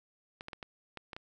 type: clicks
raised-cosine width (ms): 0.3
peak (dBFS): -26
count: 7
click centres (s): 0.409 / 0.484 / 0.532 / 0.628 / 0.973 / 1.132 / 1.165
effects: none

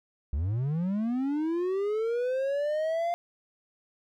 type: linear sweep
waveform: triangle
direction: up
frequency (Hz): 64.3 to 698.5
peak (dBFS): -24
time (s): 0.33-3.14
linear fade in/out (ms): 0
effects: none

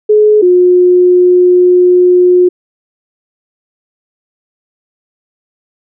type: tone pair in turn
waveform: sine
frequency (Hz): 424.1 / 359.7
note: G#4 / F#4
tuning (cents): +36 / -49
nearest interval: minor third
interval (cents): 285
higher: first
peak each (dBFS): -3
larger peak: neither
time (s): 0.09-0.42 / 0.42-2.49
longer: second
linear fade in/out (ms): 10
effects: none

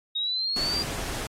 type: exponential sweep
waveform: sine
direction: up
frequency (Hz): 3746 to 4800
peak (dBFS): -25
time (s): 0.15-0.83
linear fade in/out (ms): 10
type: noise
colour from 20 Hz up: pink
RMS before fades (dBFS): -33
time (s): 0.56-1.27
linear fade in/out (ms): 5
effects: low-pass 11000 Hz 12 dB/octave + AAC 48 kbps

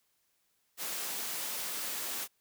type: high-pass noise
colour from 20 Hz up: white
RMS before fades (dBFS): -37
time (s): 0.77-2.28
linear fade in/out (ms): 50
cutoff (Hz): 210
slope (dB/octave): 12
effects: white hiss -75 dBFS RMS until 2.4 s

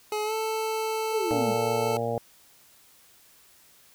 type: tone with pitch glide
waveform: 25% pulse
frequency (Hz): 424.1 to 440.3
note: G#4 to A4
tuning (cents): +36 to +1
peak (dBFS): -23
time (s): 0.12-1.97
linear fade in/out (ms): 2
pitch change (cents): +65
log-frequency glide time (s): 0.24-0.33
type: exponential sweep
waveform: sine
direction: down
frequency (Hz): 493.9 to 191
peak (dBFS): -28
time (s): 1.11-1.55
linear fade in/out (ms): 50
type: harmonic tone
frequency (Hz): 116.54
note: A#2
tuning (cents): 0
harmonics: 1 / 2 / 3 / 4 / 5 / 6 / 7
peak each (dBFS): -34 / -36 / -42 / -30 / -32 / -34 / -35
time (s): 1.31-2.18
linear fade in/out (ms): 0
effects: white hiss -57 dBFS RMS until 3.94 s

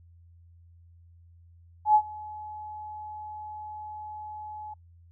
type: tone with ADSR envelope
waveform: sine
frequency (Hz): 850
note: G#5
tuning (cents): +40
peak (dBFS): -14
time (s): 1.85-4.74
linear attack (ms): 98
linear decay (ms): 69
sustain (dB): -23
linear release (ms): 7
effects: noise-tail reverb RT60 0.1 s tail -26 dB re dry + added 85 Hz sine -52 dBFS peak until 5.11 s

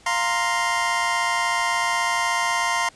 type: chord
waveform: 25% pulse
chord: F suspended fourth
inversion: none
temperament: just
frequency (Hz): 698.5 / 931.3 / 1047.7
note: F5 / Bb5 / C6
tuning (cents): 0 / -2 / +2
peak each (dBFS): -24 / -21 / -20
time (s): 0.06-2.89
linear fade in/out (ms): 5
effects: pink hiss -51 dBFS RMS until 2.95 s + resampled to 22050 Hz

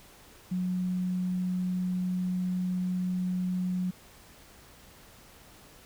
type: tone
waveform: sine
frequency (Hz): 182.3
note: F#3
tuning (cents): -25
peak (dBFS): -27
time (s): 0.51-3.91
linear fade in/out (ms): 10
effects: pink hiss -54 dBFS RMS until 5.85 s

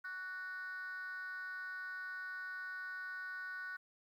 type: tone with frequency modulation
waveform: sine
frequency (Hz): 1482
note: F#6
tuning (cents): +2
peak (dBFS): -40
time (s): 0.04-3.77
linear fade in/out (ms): 10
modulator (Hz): 356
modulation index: 0.56
effects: tanh soft clip ceiling -39 dBFS + 12-bit

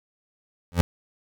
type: tone with exponential growth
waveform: 25% pulse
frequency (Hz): 86.7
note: F2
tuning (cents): -12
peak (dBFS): -9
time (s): 0.72-0.81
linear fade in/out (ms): 0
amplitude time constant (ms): 19
effects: none

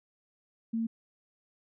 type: tone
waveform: sine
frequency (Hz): 226.9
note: A#3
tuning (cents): -47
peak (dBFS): -28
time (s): 0.73-0.87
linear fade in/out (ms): 10
effects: none

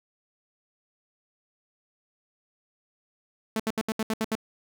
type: tone bursts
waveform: sawtooth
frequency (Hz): 220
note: A3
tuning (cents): 0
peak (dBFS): -21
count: 8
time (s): 3.56-4.353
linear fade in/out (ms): 2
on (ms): 37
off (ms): 71
effects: none

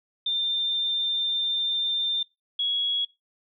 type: tone pair in turn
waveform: sine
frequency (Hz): 3593 / 3336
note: A7 / G#7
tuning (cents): +36 / +7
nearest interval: minor second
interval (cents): 129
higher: first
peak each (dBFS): -23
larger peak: neither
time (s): 0.26-2.23 / 2.59-3.05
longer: first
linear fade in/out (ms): 5
effects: noise-tail reverb RT60 0.2 s tail -19 dB re dry

